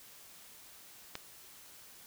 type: click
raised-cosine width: 0.2 ms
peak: -21 dBFS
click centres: 1.154 s
effects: white hiss -55 dBFS RMS until 2.06 s